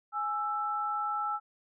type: tone pair together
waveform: sine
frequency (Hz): 834 / 1325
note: G#5 / E6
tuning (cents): +7 / +9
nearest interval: minor sixth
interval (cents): 802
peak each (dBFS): -34 / -31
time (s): 0.12-1.4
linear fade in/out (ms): 50
effects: none